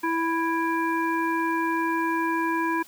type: harmonic tone with a mistuned harmonic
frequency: 329.6 Hz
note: E4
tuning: in tune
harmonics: 1 / 3 / 5 / 7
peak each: -26 / -26 / -30 / -36 dBFS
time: 0.03-2.83 s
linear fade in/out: 10 ms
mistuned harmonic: 7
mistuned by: +48 cents
effects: white hiss -51 dBFS RMS until 2.87 s